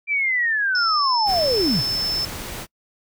sine linear sweep, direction down, 2366 to 95.1 Hz, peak -18 dBFS, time 0.07-1.83 s, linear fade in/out 50 ms
sine tone, 5274 Hz, E8, in tune, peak -21 dBFS, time 0.75-2.25 s, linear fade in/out 2 ms
pink noise, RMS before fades -32 dBFS, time 1.25-2.67 s, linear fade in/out 50 ms
effects noise-tail reverb RT60 0.1 s tail -26 dB re dry

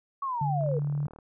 sine linear sweep, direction down, 1130 to 447.7 Hz, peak -28 dBFS, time 0.22-0.79 s, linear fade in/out 5 ms
sine tone, 145.2 Hz, D3, 19 cents flat, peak -26 dBFS, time 0.41-1.07 s, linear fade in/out 5 ms
click train, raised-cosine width 1 ms, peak -34 dBFS, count 23, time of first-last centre 0.61-1.187 s, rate 38.1 Hz
effects none

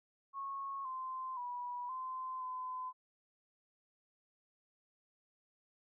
sine tone with pitch steps, 1097 / 1038 / 977 / 1033 / 1019 Hz, C#6 / C6 / B5 / C6 / C6, -18 / -14 / -19 / -22 / -46 cents, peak -39 dBFS, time 0.33-2.93 s, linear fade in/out 50 ms, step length 520 ms, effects none

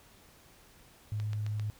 sine tone, 105.9 Hz, G#2, 34 cents sharp, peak -31 dBFS, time 1.12-1.7 s, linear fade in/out 0 ms
click train, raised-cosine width 0.2 ms, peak -28 dBFS, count 4, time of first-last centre 1.2-1.597 s, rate 7.56 Hz
effects pink hiss -59 dBFS RMS until 1.79 s

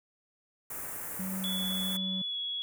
white band-stop noise, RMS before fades -39 dBFS, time 0.7-1.97 s, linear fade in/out 5 ms, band 2000 to 8000 Hz, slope 24 dB/octave
triangle tone with vibrato, 188.6 Hz, F#3, 33 cents sharp, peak -32 dBFS, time 1.19-2.22 s, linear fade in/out 5 ms, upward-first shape triangle, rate 1.6 Hz, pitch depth 9 cents each way
sine tone with pitch glide, 3422 to 3354 Hz, A7 to G#7, -49 to +16 cents, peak -32 dBFS, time 1.44-2.62 s, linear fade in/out 0 ms, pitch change -35 cents, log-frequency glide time 2.22-2.38 s
effects none

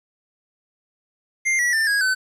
square tone with pitch steps, 2100 / 1936.9 / 1786.4 / 1647.6 / 1519.6 Hz, C7 / B6 / A6 / G#6 / F#6, +6 / -34 / +26 / -14 / +46 cents, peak -18 dBFS, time 1.45-2.15 s, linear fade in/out 20 ms, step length 140 ms, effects low-pass 10000 Hz 12 dB/octave + 9-bit

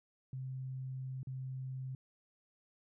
sine tone with dropouts, 130.81 Hz, C3, in tune, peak -39 dBFS, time 0.33-1.95 s, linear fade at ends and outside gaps 2 ms, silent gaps 1.231-1.271 s, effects none

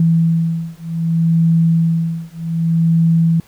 sine beating tone pair, 164.81 / 165.46 Hz, E3 / E3, 0 / +7 cents, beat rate 0.65 Hz, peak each -15 dBFS, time 0-3.4 s, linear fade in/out 2 ms, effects pink hiss -49 dBFS RMS until 3.47 s

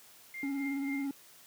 sine tone with tremolo, 2109 Hz, C7, 13 cents sharp, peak -37 dBFS, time 0.34-1.06 s, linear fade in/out 2 ms, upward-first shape triangle, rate 3.8 Hz, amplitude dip 90%
triangle tone with vibrato, 277.2 Hz, C#4, in tune, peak -30 dBFS, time 0.43-1.11 s, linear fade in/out 2 ms, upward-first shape sine, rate 18 Hz, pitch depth 32 cents each way
effects white hiss -57 dBFS RMS until 1.46 s + high-pass 100 Hz 12 dB/octave

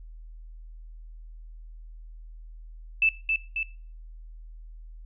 sine tone with echo, 2637 Hz, E7, in tune, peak -18 dBFS, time 3.02-3.09 s, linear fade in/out 2 ms, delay 270 ms, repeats 2, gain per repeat -4 dB, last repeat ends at 3.63 s, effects noise-tail reverb RT60 0.4 s tail -19 dB re dry + added 40 Hz sine -41 dBFS peak until 5.05 s

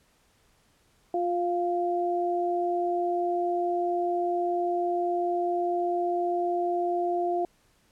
sine tone pair together, 352.7 / 697 Hz, F4 / F5, +17 / -4 cents, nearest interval octave, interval 1179 cents, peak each -27 dBFS, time 1.14-7.45 s, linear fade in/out 2 ms, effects pink hiss -65 dBFS RMS until 7.91 s + low-pass 12000 Hz 12 dB/octave

